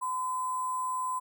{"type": "tone with sample-and-hold", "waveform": "sine", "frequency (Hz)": 1021, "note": "C6", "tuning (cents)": -43, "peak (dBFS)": -29, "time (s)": [0.01, 1.2], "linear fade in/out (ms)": 20, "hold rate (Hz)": 8820, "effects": []}